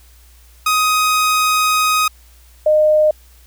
sawtooth / sine tone pair in turn, 1254 / 612.7 Hz, D#6 / D#5, +13 / -27 cents, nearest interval octave, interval 1240 cents, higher first, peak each -9 dBFS, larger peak neither, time 0.66-2.08 / 2.66-3.11 s, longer first, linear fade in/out 5 ms, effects added 60 Hz sine -44 dBFS peak until 3.46 s + white hiss -51 dBFS RMS until 3.46 s

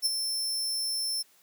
sawtooth tone with ADSR envelope, 5340 Hz, E8, 22 cents sharp, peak -19 dBFS, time 0.02-1.23 s, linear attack 38 ms, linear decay 22 ms, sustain -7 dB, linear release 18 ms, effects white hiss -62 dBFS RMS until 1.42 s + high-pass 150 Hz 12 dB/octave

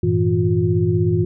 sine tone cluster, 97.2 / 113.4 / 163.4 / 356.1 Hz, G2 / A#2 / E3 / F4, -14 / -47 / -15 / +34 cents, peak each -20 dBFS, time 0.03-1.25 s, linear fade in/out 5 ms, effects none

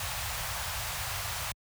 pink band-stop noise, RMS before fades -34 dBFS, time 0-1.52 s, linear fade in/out 2 ms, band 120 to 680 Hz, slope 24 dB/octave, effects high-pass 60 Hz 12 dB/octave

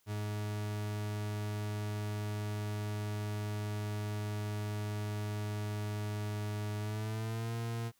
40% pulse tone with pitch glide, 104.8 to 115.61 Hz, G#2 to A#2, +16 to -14 cents, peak -34 dBFS, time 0.06-7.92 s, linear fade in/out 50 ms, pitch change +170 cents, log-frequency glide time 6.79-7.54 s, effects white hiss -72 dBFS RMS until 7.99 s

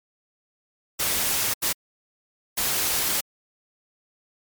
white noise bursts at uneven times, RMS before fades -24 dBFS, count 3, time 0.99-1.54 / 1.62-1.73 / 2.57-3.21 s, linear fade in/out 10 ms, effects MP3 96 kbps

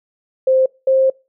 sine tone pair in turn, 523 / 529.1 Hz, C5 / C5, -1 / +19 cents, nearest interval unison, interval 20 cents, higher second, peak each -10 dBFS, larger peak neither, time 0.47-0.66 / 0.87-1.1 s, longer second, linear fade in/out 5 ms, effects noise-tail reverb RT60 0.3 s tail -25 dB re dry

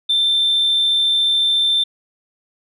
sine tone, 3563 Hz, A7, 21 cents sharp, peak -12 dBFS, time 0.09-1.84 s, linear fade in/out 10 ms, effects tanh soft clip ceiling -10 dBFS

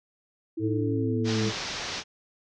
sine linear sweep, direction down, 329.6 to 202.5 Hz, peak -28 dBFS, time 0.57-1.5 s, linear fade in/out 10 ms
harmonic tone, 110 Hz, A2, in tune, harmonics 1 / 3 / 4, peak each -28 / -32 / -31 dBFS, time 0.59-1.53 s, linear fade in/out 50 ms
white low-pass noise, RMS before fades -34 dBFS, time 1.24-2.04 s, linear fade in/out 50 ms, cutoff 6000 Hz, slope 48 dB/octave
effects none

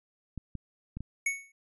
clicks, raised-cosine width 5 ms, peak -25 dBFS, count 4, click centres 0.377 / 0.553 / 0.97 / 1.006 s
square tone with exponential decay, 2218 Hz, C#7, in tune, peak -25 dBFS, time 1.26-1.52 s, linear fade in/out 5 ms, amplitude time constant 56 ms
effects resampled to 32000 Hz

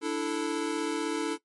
square chord, D suspended second, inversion none, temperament equal, 293.7 / 329.6 / 440 Hz, D4 / E4 / A4, 0 / 0 / 0 cents, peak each -33 dBFS, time 0.01-1.38 s, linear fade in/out 50 ms, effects noise-tail reverb RT60 0.1 s tail -17 dB re dry + MP3 48 kbps

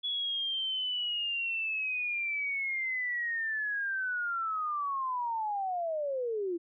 sine linear sweep, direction down, 3399 to 329.6 Hz, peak -30 dBFS, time 0.03-6.58 s, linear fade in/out 20 ms, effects none

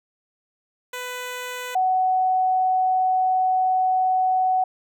10% pulse / sine tone pair in turn, 498 / 746.2 Hz, B4 / F#5, +14 / +14 cents, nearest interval perfect fifth, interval 700 cents, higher second, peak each -21 / -17 dBFS, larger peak second, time 0.93-1.75 / 1.75-4.64 s, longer second, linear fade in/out 5 ms, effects none

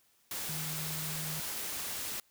sine tone in noise, 155.56 Hz, D#3, in tune, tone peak -40 dBFS, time 0.49-1.4 s, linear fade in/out 2 ms, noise white, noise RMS -38 dBFS, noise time 0.31-2.2 s, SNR -5 dB, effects white hiss -69 dBFS RMS until 2.3 s

